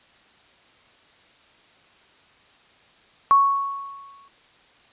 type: tone with exponential decay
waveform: sine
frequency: 1108.7 Hz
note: C#6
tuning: in tune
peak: -10 dBFS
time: 3.31-4.28 s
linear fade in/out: 0 ms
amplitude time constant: 210 ms
effects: white hiss -55 dBFS RMS until 4.92 s + resampled to 8000 Hz